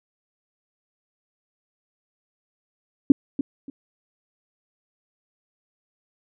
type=tone with echo; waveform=sine; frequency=276.4 Hz; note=C#4; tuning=5 cents flat; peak=-7 dBFS; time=3.1-3.12 s; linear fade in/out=2 ms; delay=290 ms; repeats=2; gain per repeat=-13 dB; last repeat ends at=3.7 s; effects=none